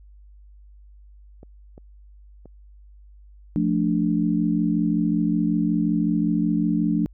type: clicks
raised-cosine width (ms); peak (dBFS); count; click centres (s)
2; -30; 3; 1.431 / 1.779 / 2.457
type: chord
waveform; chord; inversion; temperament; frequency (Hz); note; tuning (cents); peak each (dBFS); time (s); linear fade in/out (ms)
sine; D minor; first; equal; 174.61 / 220 / 293.7; F3 / A3 / D4; 0 / 0 / 0; -23; 3.56-7.06; 0
effects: added 50 Hz sine -45 dBFS peak until 7.13 s